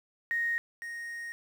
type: tone pair in turn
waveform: sine / triangle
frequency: 1864.7 / 1864.7 Hz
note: A#6 / A#6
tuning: 0 / 0 cents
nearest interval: unison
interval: 0 cents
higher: neither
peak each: -27 / -35 dBFS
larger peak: first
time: 0.31-0.58 / 0.82-1.32 s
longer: second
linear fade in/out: 0 ms
effects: 9-bit